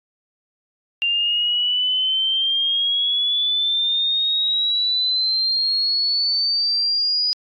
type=exponential sweep; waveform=sine; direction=up; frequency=2780 to 4947 Hz; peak=-17 dBFS; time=1.02-7.33 s; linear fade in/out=0 ms; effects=AAC 48 kbps